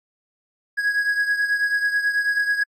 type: beating tone pair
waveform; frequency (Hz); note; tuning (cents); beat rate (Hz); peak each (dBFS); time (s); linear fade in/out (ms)
triangle; 1657 / 1666.2; G#6 / G#6; -4 / +5; 9.2; -18 / -24; 0.77-2.64; 20
effects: AAC 48 kbps